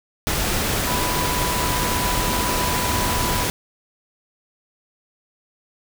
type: tone in noise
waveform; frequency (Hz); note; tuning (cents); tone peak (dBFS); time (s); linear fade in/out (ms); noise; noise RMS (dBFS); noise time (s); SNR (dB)
sine; 987.8; B5; 0; -26; 0.87-3.44; 0; pink; -22; 0.27-3.5; -7
effects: none